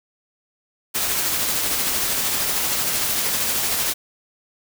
white noise with tremolo, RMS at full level -21 dBFS, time 0.94-3.94 s, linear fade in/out 20 ms, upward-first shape sine, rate 13 Hz, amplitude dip 25%, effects none

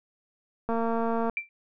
click train, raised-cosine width 1 ms, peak -16 dBFS, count 140, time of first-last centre 0.69-1.297 s, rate 229 Hz
sine tone with exponential decay, 2349 Hz, D7, in tune, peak -23 dBFS, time 1.37-1.49 s, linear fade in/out 1 ms, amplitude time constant 26 ms
effects none

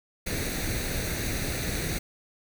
pink noise with comb filter, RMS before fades -30 dBFS, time 0.26-1.99 s, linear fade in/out 10 ms, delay 0.48 ms, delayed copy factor +0.65, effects none

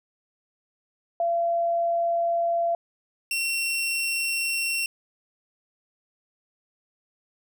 sine / sawtooth tone pair in turn, 681 / 2724 Hz, F5 / F7, -44 / -44 cents, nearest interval 2 octaves, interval 2400 cents, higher second, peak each -21 dBFS, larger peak neither, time 1.2-2.75 / 3.31-4.86 s, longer neither, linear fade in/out 2 ms, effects none

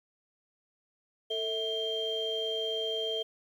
sine tone cluster, 446.2 / 650 / 3177 Hz, A4 / E5 / G7, +24 / -24 / +23 cents, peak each -33 / -37 / -32 dBFS, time 1.3-3.23 s, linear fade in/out 10 ms, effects tanh soft clip ceiling -23 dBFS + 10-bit

